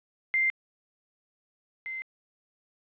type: tone pair in turn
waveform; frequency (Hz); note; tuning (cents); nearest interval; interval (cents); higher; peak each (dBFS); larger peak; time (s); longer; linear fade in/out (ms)
sine; 2093 / 2075; C7 / C7; 0 / -15; unison; 15; first; -22 / -33; first; 0.34-0.5 / 1.86-2.02; neither; 0
effects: resampled to 8000 Hz + 10-bit